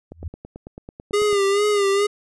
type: tone with exponential growth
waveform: sine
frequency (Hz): 82.2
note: E2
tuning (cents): -4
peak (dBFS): -23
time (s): 0.11-0.28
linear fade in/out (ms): 5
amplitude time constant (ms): 36
type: click train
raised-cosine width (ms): 2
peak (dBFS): -22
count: 12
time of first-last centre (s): 0.12-1.329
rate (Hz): 9.1
type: tone with vibrato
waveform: square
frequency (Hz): 405.8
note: G#4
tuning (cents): -40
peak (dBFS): -17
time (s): 1.13-2.07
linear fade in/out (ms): 10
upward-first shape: sine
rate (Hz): 2.3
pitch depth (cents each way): 58
effects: resampled to 24000 Hz